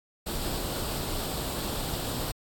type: noise with comb filter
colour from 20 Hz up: pink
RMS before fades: -32 dBFS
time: 0.26-2.32 s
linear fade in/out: 10 ms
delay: 0.24 ms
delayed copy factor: +0.5
effects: AAC 64 kbps